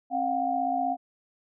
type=tone cluster; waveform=sine; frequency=267.5 / 713 / 769 Hz; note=C4 / F5 / G5; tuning=+38 / +36 / -33 cents; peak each=-32 / -26 / -31 dBFS; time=0.1-0.97 s; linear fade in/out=50 ms; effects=none